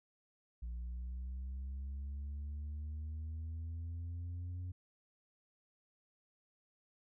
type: linear sweep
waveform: sine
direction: up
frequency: 58.27 to 90.4 Hz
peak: -37 dBFS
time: 0.62-4.72 s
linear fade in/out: 10 ms
effects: tanh soft clip ceiling -39 dBFS